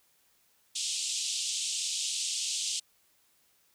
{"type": "band-pass noise", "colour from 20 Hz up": "white", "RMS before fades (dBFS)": -33, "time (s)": [0.75, 2.8], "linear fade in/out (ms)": 10, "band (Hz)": [2800, 8500], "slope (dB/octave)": 48, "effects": ["white hiss -68 dBFS RMS until 3.74 s"]}